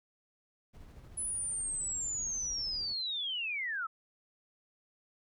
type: noise with tremolo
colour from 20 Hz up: brown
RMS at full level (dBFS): -50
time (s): 0.73-2.94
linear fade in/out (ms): 20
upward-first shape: square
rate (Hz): 13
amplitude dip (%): 25
type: linear sweep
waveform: sine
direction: down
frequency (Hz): 10170 to 1266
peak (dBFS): -33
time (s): 1.17-3.87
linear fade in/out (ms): 10
effects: none